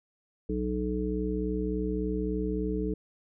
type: harmonic tone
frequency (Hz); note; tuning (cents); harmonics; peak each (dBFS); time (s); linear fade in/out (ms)
61.74; B1; 0; 1 / 3 / 5 / 7; -33 / -33 / -33 / -33; 0.49-2.94; 5
effects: none